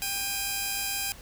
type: tone pair together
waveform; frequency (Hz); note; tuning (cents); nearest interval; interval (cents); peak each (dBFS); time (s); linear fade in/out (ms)
5% pulse; 794.2 / 2489; G5 / D#7; +22 / 0; octave + minor sixth; 1978; -21; 0.02-1.12; 0
effects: added 50 Hz sine -50 dBFS peak until 1.21 s + pink hiss -49 dBFS RMS until 1.21 s